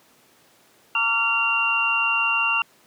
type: tone cluster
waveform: sine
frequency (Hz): 915 / 1154 / 1380 / 2766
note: A#5 / D6 / F6 / F7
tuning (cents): -32 / -31 / -21 / -17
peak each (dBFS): -28 / -28 / -27 / -20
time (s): 0.95-2.62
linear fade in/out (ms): 2
effects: pink hiss -56 dBFS RMS until 2.86 s + high-pass 200 Hz 12 dB/octave